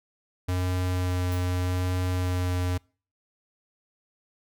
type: tone with vibrato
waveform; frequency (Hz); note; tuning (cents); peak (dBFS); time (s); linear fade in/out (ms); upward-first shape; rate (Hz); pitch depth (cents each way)
square; 90.6; F#2; -36; -25; 0.48-2.78; 10; sine; 0.83; 11
type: noise with exponential decay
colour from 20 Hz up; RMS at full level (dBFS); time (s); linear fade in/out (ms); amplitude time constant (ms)
violet; -40; 1.32-1.53; 2; 44
effects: noise-tail reverb RT60 0.4 s tail -26 dB re dry